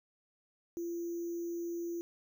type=tone with sample-and-hold; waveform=sine; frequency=341.7 Hz; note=F4; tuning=38 cents flat; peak=-35 dBFS; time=0.77-2.01 s; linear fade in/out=0 ms; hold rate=6300 Hz; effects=none